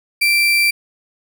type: tone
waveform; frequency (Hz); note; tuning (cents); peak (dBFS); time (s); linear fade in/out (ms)
35% pulse; 2349; D7; 0; -10; 0.21-0.71; 10
effects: none